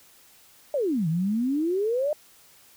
sine exponential two-way sweep, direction down then up, 618 to 154.3 to 618 Hz, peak -22 dBFS, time 0.74-2.13 s, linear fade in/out 2 ms, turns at 1.08 s, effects white hiss -55 dBFS RMS until 2.76 s

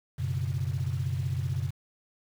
sine chord, F# suspended fourth, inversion none, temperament equal with one note detuned, 92.5 / 122.9 / 138.59 Hz, F#2 / B2 / C#3, 0 / -8 / 0 cents, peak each -31 dBFS, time 0.18-1.71 s, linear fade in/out 20 ms, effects tanh soft clip ceiling -20 dBFS + 8-bit

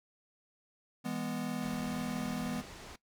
square chord, E major, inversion none, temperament equal with one note detuned, 164.81 / 205 / 246.9 Hz, E3 / G#3 / B3, 0 / -22 / 0 cents, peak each -42 / -40 / -38 dBFS, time 1.04-2.62 s, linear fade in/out 20 ms
pink low-pass noise, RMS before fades -49 dBFS, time 1.62-2.96 s, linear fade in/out 5 ms, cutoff 7100 Hz, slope 12 dB/octave
effects noise-tail reverb RT60 0.1 s tail -18 dB re dry

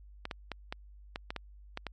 clicks, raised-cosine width 0.3 ms, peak -20 dBFS, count 9, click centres 0.254 / 0.312 / 0.517 / 0.725 / 1.159 / 1.305 / 1.363 / 1.774 / 1.867 s, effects added 50 Hz sine -50 dBFS peak until 1.92 s + MP3 48 kbps

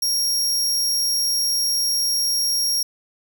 sawtooth tone, 5588 Hz, F8, in tune, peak -16 dBFS, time 0.02-2.83 s, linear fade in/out 5 ms, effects none

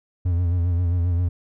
triangle tone with vibrato, 87.31 Hz, F2, in tune, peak -16 dBFS, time 0.25-1.29 s, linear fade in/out 10 ms, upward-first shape sine, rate 7.5 Hz, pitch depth 58 cents each way, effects none

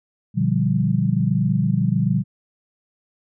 sine chord, G dominant seventh, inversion first, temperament equal with one note detuned, 120.37 / 146.83 / 174.61 / 196 Hz, B2 / D3 / F3 / G3, -44 / 0 / 0 / 0 cents, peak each -22 dBFS, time 0.34-2.24 s, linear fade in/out 50 ms, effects none

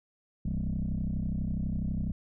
sine tone with frequency modulation, 116.54 Hz, A#2, in tune, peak -27 dBFS, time 0.45-2.12 s, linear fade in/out 5 ms, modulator 32.1 Hz, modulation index 3.3, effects tanh soft clip ceiling -25 dBFS

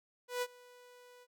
sawtooth tone with ADSR envelope, 492.8 Hz, B4, 4 cents flat, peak -28 dBFS, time 0.28-1.27 s, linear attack 140 ms, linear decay 48 ms, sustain -24 dB, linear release 47 ms, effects none

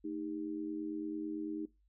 sine tone with amplitude modulation, 311.1 Hz, D#4, in tune, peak -33 dBFS, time 0.04-1.66 s, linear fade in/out 10 ms, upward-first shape sine, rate 89 Hz, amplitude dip 80%, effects noise-tail reverb RT60 0.2 s tail -20 dB re dry + added 50 Hz sine -68 dBFS peak until 1.88 s

